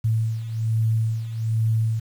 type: beating tone pair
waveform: sine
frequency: 110.9 / 112.1 Hz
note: A2 / A2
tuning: +14 / +33 cents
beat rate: 1.2 Hz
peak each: -26 / -21 dBFS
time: 0.04-2 s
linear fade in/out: 10 ms
effects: 8-bit